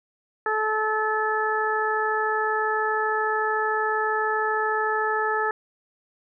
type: harmonic tone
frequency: 433.1 Hz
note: A4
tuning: 27 cents flat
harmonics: 1 / 2 / 3 / 4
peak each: -27 / -27 / -27 / -27 dBFS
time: 0.46-5.51 s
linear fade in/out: 2 ms
effects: none